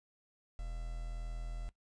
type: tone with quantisation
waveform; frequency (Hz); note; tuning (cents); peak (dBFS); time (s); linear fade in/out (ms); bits
triangle; 41; E1; -9; -36; 0.59-1.69; 0; 9
effects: noise-tail reverb RT60 0.1 s tail -17 dB re dry + resampled to 22050 Hz